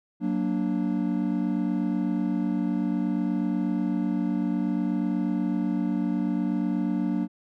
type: chord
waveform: triangle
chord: Gb augmented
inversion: none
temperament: equal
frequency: 185 / 233.1 / 293.7 Hz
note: Gb3 / Bb3 / D4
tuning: 0 / 0 / 0 cents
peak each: -26 dBFS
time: 0.2-7.28 s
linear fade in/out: 50 ms
effects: none